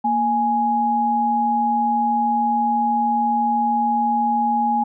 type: tone pair together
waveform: sine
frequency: 233.1 / 833.1 Hz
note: A#3 / G#5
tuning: 0 / +5 cents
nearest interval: octave + minor seventh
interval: 2205 cents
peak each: -23 / -17 dBFS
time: 0.04-4.84 s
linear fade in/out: 10 ms
effects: none